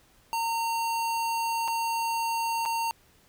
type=tone with dropouts; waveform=square; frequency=917 Hz; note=A#5; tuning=29 cents flat; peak=-27 dBFS; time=0.33-2.91 s; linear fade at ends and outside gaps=0 ms; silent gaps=1.678-1.682 / 2.653-2.659 s; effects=pink hiss -61 dBFS RMS until 3.28 s